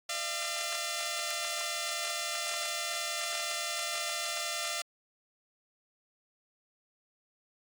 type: tone pair together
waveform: 5% pulse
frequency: 604 / 683.3 Hz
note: D5 / F5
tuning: +48 / -38 cents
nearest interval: major second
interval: 214 cents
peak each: -26 / -23 dBFS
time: 0.09-4.82 s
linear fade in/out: 5 ms
effects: AAC 64 kbps